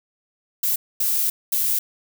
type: noise bursts at uneven times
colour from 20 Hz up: violet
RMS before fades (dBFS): -21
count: 3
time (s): 0.63-0.76 / 1-1.3 / 1.52-1.79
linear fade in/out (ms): 5
effects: none